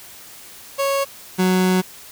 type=tone pair in turn; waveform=30% pulse; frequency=552 / 184.79 Hz; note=C#5 / F#3; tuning=-7 / -2 cents; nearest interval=octave + perfect fifth; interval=1895 cents; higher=first; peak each=-15 / -12 dBFS; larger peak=second; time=0.78-1.05 / 1.38-1.82 s; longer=second; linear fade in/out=20 ms; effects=white hiss -41 dBFS RMS until 2.11 s